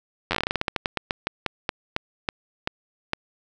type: slowing click train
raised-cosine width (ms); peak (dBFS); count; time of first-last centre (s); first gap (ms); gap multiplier
0.3; -7; 24; 0.31-3.134; 10; 1.19
effects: none